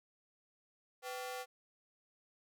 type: ring-modulated tone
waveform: sawtooth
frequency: 636 Hz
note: D#5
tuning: 38 cents sharp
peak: -34 dBFS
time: 1.02-1.46 s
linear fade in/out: 50 ms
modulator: 135 Hz
effects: none